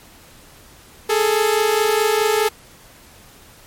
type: tone pair together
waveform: sawtooth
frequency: 417.9 / 442.7 Hz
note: G#4 / A4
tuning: +11 / +11 cents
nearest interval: minor second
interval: 100 cents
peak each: -14 dBFS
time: 1.09-2.49 s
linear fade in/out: 10 ms
effects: pink hiss -46 dBFS RMS until 3.66 s + MP3 64 kbps